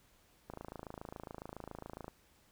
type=click train; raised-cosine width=1 ms; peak=-30 dBFS; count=44; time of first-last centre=0.5-2.081 s; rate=27.2 Hz; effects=pink hiss -68 dBFS RMS until 2.51 s